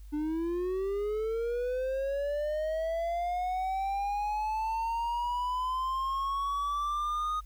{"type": "linear sweep", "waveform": "triangle", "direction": "up", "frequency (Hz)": [293.7, 1244.5], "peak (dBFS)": -27, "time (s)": [0.12, 7.41], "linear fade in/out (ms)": 20, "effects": ["added 50 Hz sine -44 dBFS peak until 7.45 s", "white hiss -66 dBFS RMS until 7.45 s"]}